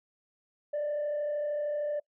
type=tone with frequency modulation; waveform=sine; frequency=591 Hz; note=D5; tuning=11 cents sharp; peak=-27 dBFS; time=0.73-2 s; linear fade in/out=10 ms; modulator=33.1 Hz; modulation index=0.35; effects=noise-tail reverb RT60 0.1 s tail -24 dB re dry + tanh soft clip ceiling -27 dBFS